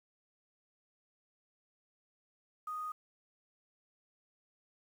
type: tone with quantisation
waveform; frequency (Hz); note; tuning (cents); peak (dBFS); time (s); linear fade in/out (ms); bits
sine; 1242; D#6; -3; -37; 2.67-2.92; 5; 10
effects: none